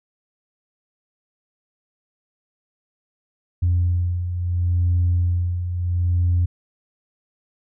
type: beating tone pair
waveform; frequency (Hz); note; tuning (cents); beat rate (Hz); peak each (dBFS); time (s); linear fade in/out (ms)
sine; 87.31 / 88.04; F2 / F2; 0 / +14; 0.73; -24 / -17; 3.62-6.46; 10
effects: tanh soft clip ceiling -12 dBFS